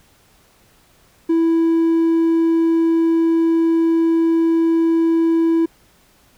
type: tone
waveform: triangle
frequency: 329.6 Hz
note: E4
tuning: in tune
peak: -10 dBFS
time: 1.29-5.66 s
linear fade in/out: 10 ms
effects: tanh soft clip ceiling -6 dBFS + pink hiss -54 dBFS RMS until 6.37 s